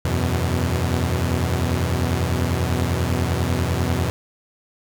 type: chord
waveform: sawtooth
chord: E suspended second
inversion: none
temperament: equal with one note detuned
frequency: 82.41 / 92.5 / 124.98 Hz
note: E2 / F#2 / B2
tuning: 0 / 0 / +21 cents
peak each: -19 / -20 / -20 dBFS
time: 0.05-4.1 s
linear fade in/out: 0 ms
effects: 8-bit